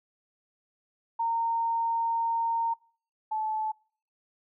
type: tone pair in turn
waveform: sine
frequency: 920 / 868.4 Hz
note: A#5 / A5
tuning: -23 / -23 cents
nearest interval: minor second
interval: 100 cents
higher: first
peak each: -25 / -27 dBFS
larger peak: first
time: 1.19-2.74 / 3.31-3.72 s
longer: first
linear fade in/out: 10 ms
effects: noise-tail reverb RT60 0.5 s tail -26 dB re dry